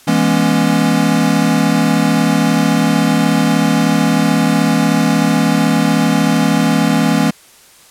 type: chord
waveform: square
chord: C# minor seventh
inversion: first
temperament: equal with one note detuned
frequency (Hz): 164.81 / 207.7 / 240.9 / 277.2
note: E3 / G#3 / B3 / C#4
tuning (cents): 0 / 0 / -43 / 0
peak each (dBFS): -17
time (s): 0.07-7.31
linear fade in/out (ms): 10
effects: white hiss -44 dBFS RMS until 7.9 s + low-pass 12000 Hz 12 dB/octave